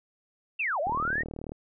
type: linear two-way sweep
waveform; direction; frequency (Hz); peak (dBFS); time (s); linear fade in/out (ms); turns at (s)
sine; down then up; 2794 to 547 to 1913; -26; 0.59-1.23; 10; 0.8
type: click train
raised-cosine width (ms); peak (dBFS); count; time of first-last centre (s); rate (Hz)
2; -24; 26; 0.87-1.519; 38.5
effects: none